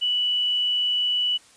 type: tone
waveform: sine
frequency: 2958 Hz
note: F#7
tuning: 1 cent flat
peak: -20 dBFS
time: 0.01-1.38 s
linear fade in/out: 20 ms
effects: white hiss -53 dBFS RMS until 1.56 s + resampled to 22050 Hz